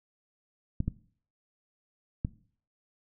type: clicks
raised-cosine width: 5 ms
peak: -16 dBFS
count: 3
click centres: 0.804 / 0.88 / 2.249 s
effects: noise-tail reverb RT60 0.5 s tail -19 dB re dry